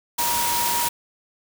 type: tone in noise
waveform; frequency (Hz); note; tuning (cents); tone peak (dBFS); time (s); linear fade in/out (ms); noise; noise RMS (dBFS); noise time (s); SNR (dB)
sine; 950; A#5; +33; -24; 0.18-0.89; 10; white; -24; 0.18-0.89; -3
effects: none